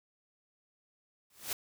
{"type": "noise with exponential growth", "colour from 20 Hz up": "white", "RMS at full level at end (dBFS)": -32, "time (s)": [1.3, 1.53], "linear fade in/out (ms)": 2, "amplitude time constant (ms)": 50, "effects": []}